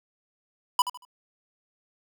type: tone with echo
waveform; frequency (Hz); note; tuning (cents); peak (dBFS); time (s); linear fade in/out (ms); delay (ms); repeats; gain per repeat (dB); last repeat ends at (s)
square; 991; B5; +6; -18; 0.79-0.82; 2; 77; 3; -11; 1.051
effects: none